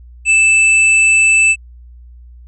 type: tone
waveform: square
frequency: 2637 Hz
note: E7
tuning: in tune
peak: -8 dBFS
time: 0.25-1.56 s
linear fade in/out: 50 ms
effects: added 60 Hz sine -35 dBFS peak until 2.47 s + resampled to 22050 Hz